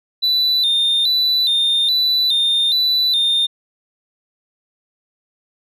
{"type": "tone with vibrato", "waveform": "sine", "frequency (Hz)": 3802, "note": "A#7", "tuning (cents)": 33, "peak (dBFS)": -11, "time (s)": [0.22, 3.47], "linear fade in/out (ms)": 20, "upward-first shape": "square", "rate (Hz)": 1.2, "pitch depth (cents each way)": 78, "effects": ["tanh soft clip ceiling -12 dBFS"]}